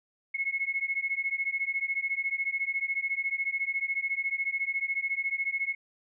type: beating tone pair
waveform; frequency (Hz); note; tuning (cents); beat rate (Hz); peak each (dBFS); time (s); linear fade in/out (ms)
sine; 2176 / 2190; C#7 / C#7; -33 / -22; 14; -31; 0.34-5.75; 10
effects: none